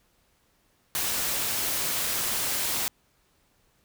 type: noise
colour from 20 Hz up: white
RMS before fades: -28 dBFS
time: 0.95-2.88 s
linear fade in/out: 0 ms
effects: pink hiss -67 dBFS RMS until 3.84 s